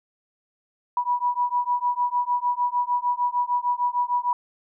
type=beating tone pair; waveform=sine; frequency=973 / 979.6 Hz; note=B5 / B5; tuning=-26 / -14 cents; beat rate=6.6 Hz; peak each=-24 dBFS; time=0.97-4.33 s; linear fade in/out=2 ms; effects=none